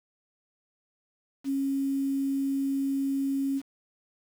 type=tone with quantisation; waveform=sine; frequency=273.6 Hz; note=C#4; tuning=23 cents flat; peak=-25 dBFS; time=1.44-3.62 s; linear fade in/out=50 ms; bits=8; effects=none